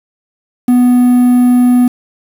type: tone with quantisation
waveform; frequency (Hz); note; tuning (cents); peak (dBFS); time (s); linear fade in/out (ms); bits
triangle; 246.9; B3; 0; -3; 0.68-1.88; 5; 5
effects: none